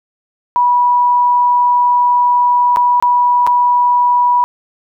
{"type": "tone with dropouts", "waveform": "sine", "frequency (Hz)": 976, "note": "B5", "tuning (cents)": -21, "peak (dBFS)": -8, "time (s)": [0.56, 4.44], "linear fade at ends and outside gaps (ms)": 0, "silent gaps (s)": [[2.761, 2.77], [3, 3.025], [3.466, 3.473]], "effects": []}